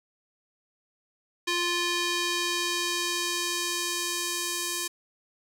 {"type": "tone with band-pass filter sweep", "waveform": "square", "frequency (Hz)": 349.2, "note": "F4", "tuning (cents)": 0, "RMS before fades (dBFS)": -29, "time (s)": [1.47, 4.88], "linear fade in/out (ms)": 10, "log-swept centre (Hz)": [3600, 8200], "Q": 0.83, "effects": []}